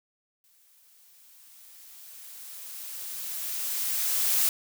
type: noise with exponential growth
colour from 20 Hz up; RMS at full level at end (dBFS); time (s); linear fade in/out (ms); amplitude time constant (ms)
blue; -23; 0.44-4.49; 1; 880
effects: none